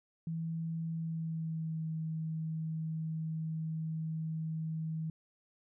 sine tone with pitch glide, 163.6 to 159.59 Hz, E3 to D#3, -13 to +44 cents, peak -34 dBFS, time 0.27-5.1 s, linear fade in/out 2 ms, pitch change -43 cents, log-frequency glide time 0.93-1.86 s, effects none

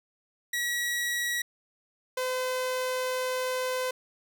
sawtooth tone pair in turn, 1921 / 510.4 Hz, B6 / C5, -48 / -43 cents, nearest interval octave + major seventh, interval 2295 cents, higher first, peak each -24 dBFS, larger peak neither, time 0.53-1.42 / 2.17-3.91 s, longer second, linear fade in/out 5 ms, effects none

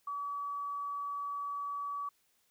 sine tone, 1142 Hz, D6, 49 cents flat, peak -35 dBFS, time 0.07-2.09 s, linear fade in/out 5 ms, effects white hiss -73 dBFS RMS until 2.5 s

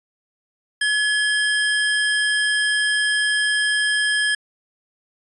square tone pair together, 1698 / 3186 Hz, G#6 / G7, +38 / +27 cents, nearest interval major seventh, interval 1089 cents, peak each -19 / -25 dBFS, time 0.81-4.35 s, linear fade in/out 5 ms, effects resampled to 24000 Hz

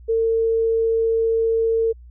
sine tone, 452.5 Hz, A4, 48 cents sharp, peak -16 dBFS, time 0.08-1.93 s, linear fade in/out 20 ms, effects added 60 Hz sine -40 dBFS peak until 2.1 s

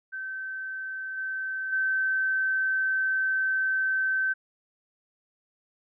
sine tone with level steps, 1542 Hz, G6, 29 cents flat, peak -32 / -29 / -23 dBFS, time 0.12-4.34 s, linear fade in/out 20 ms, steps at 1.17 / 1.72 s, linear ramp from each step 10 ms, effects none

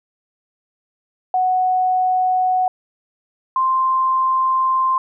sine tone pair in turn, 740 / 1046.5 Hz, F#5 / C6, 0 / 0 cents, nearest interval tritone, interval 600 cents, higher second, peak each -14 dBFS, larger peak neither, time 1.34-2.68 / 3.56-4.98 s, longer second, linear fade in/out 2 ms, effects none

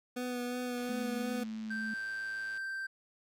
25% pulse tone with vibrato, 246.9 Hz, B3, in tune, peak -31 dBFS, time 0.16-1.44 s, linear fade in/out 10 ms, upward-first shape sine, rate 2.8 Hz, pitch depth 17 cents each way
click train, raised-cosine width 0.2 ms, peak -37 dBFS, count 193, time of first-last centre 0.78-2.574 s, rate 107 Hz
sine tone with pitch glide, 220 to 217.6 Hz, A3 to A3, 0 to -19 cents, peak -37 dBFS, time 0.89-1.94 s, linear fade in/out 5 ms, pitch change -19 cents, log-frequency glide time 1.59-1.71 s
triangle tone, 1566 Hz, G6, 2 cents flat, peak -34 dBFS, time 1.7-2.87 s, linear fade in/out 10 ms
effects none

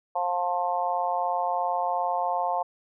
harmonic tone, 177.2 Hz, F3, 25 cents sharp, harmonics 3 / 4 / 5 / 6, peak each -33 / -27 / -28 / -33 dBFS, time 0.15-2.63 s, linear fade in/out 10 ms, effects none

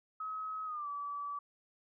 sine tone with pitch glide, 1277 to 1150.9 Hz, D#6 to D6, +45 to -35 cents, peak -37 dBFS, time 0.2-1.39 s, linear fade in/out 5 ms, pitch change -180 cents, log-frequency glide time 0.65-0.88 s, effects none

